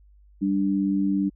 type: tone pair together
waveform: sine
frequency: 196.02 / 293.7 Hz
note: G3 / D4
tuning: 0 / 0 cents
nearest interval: perfect fifth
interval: 700 cents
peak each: -23 dBFS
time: 0.41-1.3 s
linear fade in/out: 20 ms
effects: added 50 Hz sine -51 dBFS peak until 1.35 s